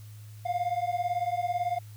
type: beating tone pair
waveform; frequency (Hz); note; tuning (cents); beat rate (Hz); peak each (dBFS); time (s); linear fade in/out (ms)
triangle; 698.5 / 716.5; F5 / F5; 0 / +44; 18; -28; 0.45-1.79; 10
effects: added 106 Hz sine -43 dBFS peak until 1.96 s + white hiss -58 dBFS RMS until 1.96 s